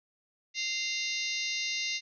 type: harmonic tone with a mistuned harmonic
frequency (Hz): 695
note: F5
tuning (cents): -9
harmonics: 3 / 4 / 5 / 6 / 7 / 8 / 9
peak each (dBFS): -36 / -37 / -38 / -39 / -39 / -40 / -41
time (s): 0.54-2.01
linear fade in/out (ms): 50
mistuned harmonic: 5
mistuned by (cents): +99
effects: none